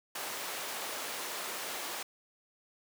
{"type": "high-pass noise", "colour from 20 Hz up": "pink", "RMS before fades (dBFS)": -39, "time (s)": [0.15, 2.03], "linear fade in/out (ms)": 5, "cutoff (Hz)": 520, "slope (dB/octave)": 12, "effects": []}